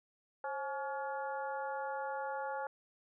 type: harmonic tone with a mistuned harmonic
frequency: 282.5 Hz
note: C#4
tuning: 33 cents sharp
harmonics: 2 / 3 / 4 / 5 / 6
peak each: -41 / -39 / -49 / -45 / -52 dBFS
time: 0.44-2.67 s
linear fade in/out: 2 ms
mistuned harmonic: 2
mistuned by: -89 cents
effects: none